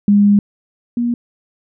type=tone pair in turn; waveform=sine; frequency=203.8 / 238.7 Hz; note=G#3 / A#3; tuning=-32 / +41 cents; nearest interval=minor third; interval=273 cents; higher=second; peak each=-7 / -14 dBFS; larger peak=first; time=0.08-0.39 / 0.97-1.14 s; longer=first; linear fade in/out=2 ms; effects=none